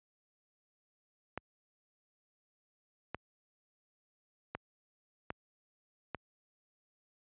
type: clicks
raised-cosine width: 0.5 ms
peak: -22 dBFS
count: 5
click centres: 1.376 / 3.146 / 4.55 / 5.304 / 6.147 s
effects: high-pass 60 Hz 12 dB/octave + resampled to 8000 Hz